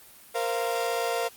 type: chord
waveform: 35% pulse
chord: Bb suspended second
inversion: none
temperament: equal with one note detuned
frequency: 466.2 / 523.3 / 691.2 Hz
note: Bb4 / C5 / F5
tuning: 0 / 0 / -18 cents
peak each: -28 / -31 / -28 dBFS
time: 0.34-1.29 s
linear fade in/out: 20 ms
effects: white hiss -51 dBFS RMS until 1.36 s + Opus 32 kbps